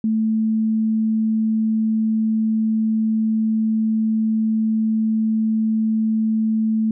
sine tone, 220 Hz, A3, in tune, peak -16 dBFS, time 0.04-6.91 s, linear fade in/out 2 ms, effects none

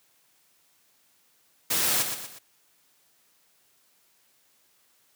white noise with echo, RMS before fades -25 dBFS, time 1.7-2.03 s, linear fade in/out 10 ms, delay 120 ms, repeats 3, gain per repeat -7 dB, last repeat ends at 2.39 s, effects white hiss -65 dBFS RMS until 5.15 s + high-pass 100 Hz 12 dB/octave

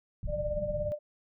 pink low-pass noise, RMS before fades -37 dBFS, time 0.23-0.92 s, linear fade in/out 0 ms, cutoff 200 Hz, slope 96 dB/octave
sine tone with tremolo, 596 Hz, D5, 25 cents sharp, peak -28 dBFS, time 0.27-0.99 s, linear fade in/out 50 ms, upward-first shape sine, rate 17 Hz, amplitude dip 55%
effects none

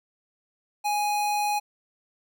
square tone, 830.6 Hz, G#5, in tune, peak -24 dBFS, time 0.84-1.6 s, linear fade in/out 20 ms, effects none

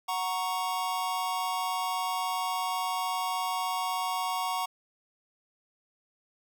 square chord, F# major, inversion none, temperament equal, 740 / 932.3 / 1108.7 Hz, F#5 / A#5 / C#6, 0 / 0 / 0 cents, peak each -34 dBFS, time 0.08-4.66 s, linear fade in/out 10 ms, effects none

